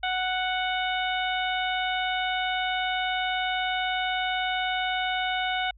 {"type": "harmonic tone with a mistuned harmonic", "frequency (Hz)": 740, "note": "F#5", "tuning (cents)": 0, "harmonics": [1, 2, 3, 4, 5], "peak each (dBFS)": [-28, -31, -33, -34, -35], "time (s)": [0.03, 5.71], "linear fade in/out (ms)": 5, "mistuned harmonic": 5, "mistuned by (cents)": -15, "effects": ["added 50 Hz sine -50 dBFS peak until 5.77 s"]}